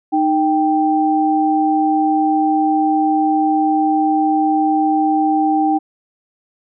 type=tone pair together; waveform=sine; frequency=309.2 / 784 Hz; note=D#4 / G5; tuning=-11 / 0 cents; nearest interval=octave + major third; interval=1611 cents; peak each=-15 dBFS; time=0.12-5.79 s; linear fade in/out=20 ms; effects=none